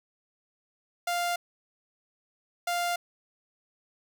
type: tone pair in turn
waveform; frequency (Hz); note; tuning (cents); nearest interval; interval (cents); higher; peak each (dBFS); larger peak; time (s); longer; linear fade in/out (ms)
sawtooth; 698.5 / 698.5; F5 / F5; 0 / 0; unison; 0; neither; -23; neither; 1.07-1.36 / 2.67-2.96; neither; 5
effects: none